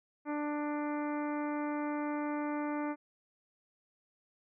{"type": "harmonic tone", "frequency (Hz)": 295.7, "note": "D4", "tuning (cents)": 12, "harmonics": [1, 2, 3, 4, 5, 6, 7, 8], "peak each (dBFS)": [-34, -41, -41, -45, -48, -53, -50, -55], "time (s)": [0.25, 2.96], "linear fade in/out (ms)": 50, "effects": []}